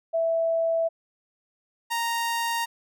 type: tone pair in turn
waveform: sine / sawtooth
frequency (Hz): 659.3 / 930.1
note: E5 / A#5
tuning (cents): 0 / -4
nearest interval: tritone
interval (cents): 596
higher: second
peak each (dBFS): -21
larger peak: neither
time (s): 0.13-0.89 / 1.9-2.66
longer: neither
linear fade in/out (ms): 20
effects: none

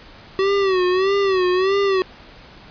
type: tone with vibrato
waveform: square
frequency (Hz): 380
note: F#4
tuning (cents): +46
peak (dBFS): -16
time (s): 0.39-2.02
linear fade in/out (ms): 0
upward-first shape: sine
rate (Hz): 1.6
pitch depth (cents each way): 90
effects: pink hiss -43 dBFS RMS until 2.7 s + resampled to 11025 Hz

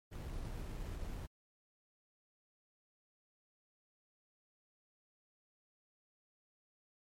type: noise with sample-and-hold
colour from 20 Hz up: brown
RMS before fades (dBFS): -43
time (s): 0.11-1.27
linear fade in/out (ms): 20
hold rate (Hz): 4900
effects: MP3 64 kbps

